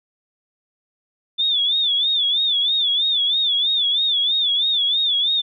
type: tone with vibrato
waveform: sine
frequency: 3520 Hz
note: A7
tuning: in tune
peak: -16 dBFS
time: 1.38-5.42 s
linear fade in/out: 20 ms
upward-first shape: sine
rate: 3.1 Hz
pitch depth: 110 cents each way
effects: none